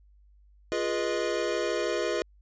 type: chord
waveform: square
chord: F half-diminished seventh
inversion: none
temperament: equal with one note detuned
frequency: 349.2 / 415.3 / 487.4 / 622.3 Hz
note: F4 / Ab4 / Cb5 / Eb5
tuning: 0 / 0 / -23 / 0 cents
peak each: -33 dBFS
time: 0.72-2.22 s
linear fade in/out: 0 ms
effects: added 50 Hz sine -55 dBFS peak until 2.41 s + resampled to 16000 Hz